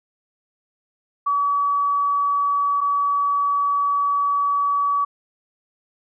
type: tone pair in turn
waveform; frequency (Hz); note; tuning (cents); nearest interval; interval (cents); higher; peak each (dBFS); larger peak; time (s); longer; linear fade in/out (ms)
sine; 1140 / 1140; C#6 / C#6; +48 / +48; unison; 0; neither; -17; neither; 1.26-2.81 / 2.81-5.05; second; 10
effects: none